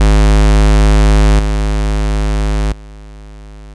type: tone with level steps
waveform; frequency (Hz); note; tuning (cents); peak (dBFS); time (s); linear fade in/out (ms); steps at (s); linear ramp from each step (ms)
square; 51.91; G#1; 0; -6 / -12 / -31; 0-3.74; 5; 1.39 / 2.72; 5
effects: resampled to 22050 Hz